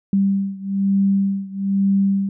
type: beating tone pair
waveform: sine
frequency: 196 / 197.1 Hz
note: G3 / G3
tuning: 0 / +10 cents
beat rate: 1.1 Hz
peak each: -18 / -20 dBFS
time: 0.13-2.29 s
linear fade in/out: 2 ms
effects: none